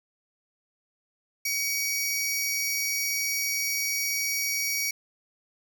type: tone pair together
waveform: sawtooth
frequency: 2257 / 5687 Hz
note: C#7 / F8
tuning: +31 / +31 cents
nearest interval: octave + major third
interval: 1600 cents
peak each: -25 / -27 dBFS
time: 1.45-4.91 s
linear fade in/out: 5 ms
effects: none